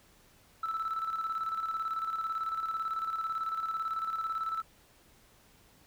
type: tone with tremolo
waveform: sine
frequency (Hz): 1318.5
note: E6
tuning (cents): 0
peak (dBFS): -28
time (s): 0.63-4.62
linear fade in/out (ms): 5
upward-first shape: square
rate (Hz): 18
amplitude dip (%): 55
effects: tanh soft clip ceiling -27 dBFS + pink hiss -62 dBFS RMS until 5.86 s